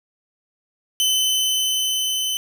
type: tone with level ramp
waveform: sawtooth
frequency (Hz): 3042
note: F#7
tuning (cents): +47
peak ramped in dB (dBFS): -13 to -18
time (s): 1-2.37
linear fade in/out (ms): 0
effects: none